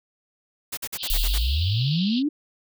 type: noise bursts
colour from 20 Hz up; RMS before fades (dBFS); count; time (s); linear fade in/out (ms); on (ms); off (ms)
white; -30; 7; 0.72-1.385; 10; 53; 49
type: band-pass noise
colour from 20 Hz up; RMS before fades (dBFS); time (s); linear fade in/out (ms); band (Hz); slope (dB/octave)
pink; -32; 0.97-2.23; 50; 2800 to 4800; 96
type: noise with exponential decay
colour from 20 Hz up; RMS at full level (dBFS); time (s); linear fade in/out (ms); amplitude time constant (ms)
violet; -26; 1.1-1.98; 1; 190
type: exponential sweep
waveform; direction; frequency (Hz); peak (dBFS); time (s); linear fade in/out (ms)
sine; up; 31.33 to 311.1; -20; 1.1-2.29; 10
effects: none